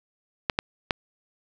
clicks, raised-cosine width 0.3 ms, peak -6 dBFS, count 3, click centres 0.498 / 0.589 / 0.908 s, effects none

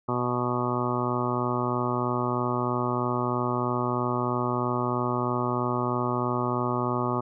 harmonic tone, 123.1 Hz, B2, 5 cents flat, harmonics 1 / 2 / 3 / 4 / 5 / 6 / 7 / 8 / 9 / 10, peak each -31 / -31 / -31 / -38 / -35 / -39 / -34 / -37 / -32 / -34 dBFS, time 0.08-7.21 s, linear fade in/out 10 ms, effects none

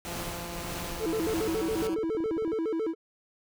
pink noise with tremolo, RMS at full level -36 dBFS, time 0.05-1.87 s, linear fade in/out 0 ms, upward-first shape triangle, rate 1.7 Hz, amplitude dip 45%
10% pulse tone with pitch glide, 172.1 to 188.76 Hz, F3 to F#3, -25 to +35 cents, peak -30 dBFS, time 0.06-1.95 s, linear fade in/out 10 ms, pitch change +160 cents, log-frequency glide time 1.17-1.64 s
triangle tone with vibrato, 379.7 Hz, F#4, 45 cents sharp, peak -25 dBFS, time 0.99-2.95 s, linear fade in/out 50 ms, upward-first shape square, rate 7.2 Hz, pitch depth 260 cents each way
click train, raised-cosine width 2 ms, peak -30 dBFS, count 23, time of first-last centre 1.33-2.532 s, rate 18.3 Hz
effects none

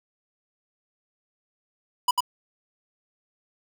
square tone with echo, 987.8 Hz, B5, in tune, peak -18 dBFS, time 2.08-2.11 s, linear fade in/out 5 ms, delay 96 ms, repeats 1, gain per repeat -2 dB, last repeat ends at 2.206 s, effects none

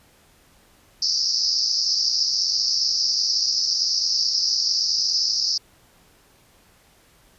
white band-pass noise, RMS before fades -22 dBFS, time 1.02-5.58 s, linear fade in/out 5 ms, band 4700 to 5500 Hz, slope 96 dB/octave, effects pink hiss -56 dBFS RMS until 7.38 s + resampled to 32000 Hz

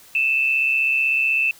sine tone pair together, 2515 / 2651 Hz, D#7 / E7, +18 / +9 cents, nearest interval minor second, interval 91 cents, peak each -25 / -17 dBFS, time 0.15-1.51 s, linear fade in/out 2 ms, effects white hiss -48 dBFS RMS until 1.59 s

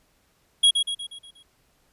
square tone with echo, 3309 Hz, G#7, 7 cents flat, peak -14 dBFS, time 0.63-0.71 s, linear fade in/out 10 ms, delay 120 ms, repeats 6, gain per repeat -6 dB, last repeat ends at 1.43 s, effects pink hiss -65 dBFS RMS until 1.92 s + resampled to 32000 Hz

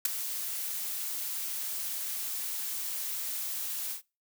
blue noise with ADSR envelope, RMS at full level -22 dBFS, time 0.05-4.02 s, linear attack 4 ms, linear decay 10 ms, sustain -13 dB, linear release 110 ms, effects noise-tail reverb RT60 0.3 s tail -24 dB re dry

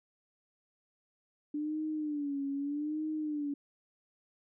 sine tone with vibrato, 293.7 Hz, D4, in tune, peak -32 dBFS, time 1.54-3.54 s, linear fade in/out 5 ms, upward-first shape sine, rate 0.81 Hz, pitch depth 98 cents each way, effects none

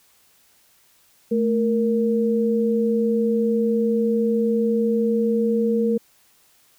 sine tone pair together, 220 / 466.2 Hz, A3 / A#4, 0 / 0 cents, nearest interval octave + minor second, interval 1300 cents, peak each -20 dBFS, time 1.31-5.98 s, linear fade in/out 10 ms, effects white hiss -58 dBFS RMS until 6.78 s

